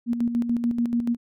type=tone with tremolo; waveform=sine; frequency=236.8 Hz; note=A#3; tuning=27 cents sharp; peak=-19 dBFS; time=0.06-1.17 s; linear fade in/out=50 ms; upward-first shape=square; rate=6.9 Hz; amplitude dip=55%; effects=none